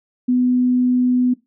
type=tone; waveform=sine; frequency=249.6 Hz; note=B3; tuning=19 cents sharp; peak=-13 dBFS; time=0.28-1.34 s; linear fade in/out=10 ms; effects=noise-tail reverb RT60 0.2 s tail -19 dB re dry

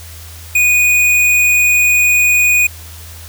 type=tone; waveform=square; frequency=2470 Hz; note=D#7; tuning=13 cents flat; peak=-9 dBFS; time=0.55-2.67 s; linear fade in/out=5 ms; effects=added 82 Hz sine -32 dBFS peak until 3.28 s + white hiss -36 dBFS RMS until 3.28 s

